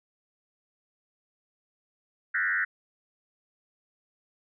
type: tone with frequency modulation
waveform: sine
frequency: 1686 Hz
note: G#6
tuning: 26 cents sharp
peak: -24 dBFS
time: 2.34-2.65 s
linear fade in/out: 10 ms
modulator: 94.8 Hz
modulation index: 2.8
effects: none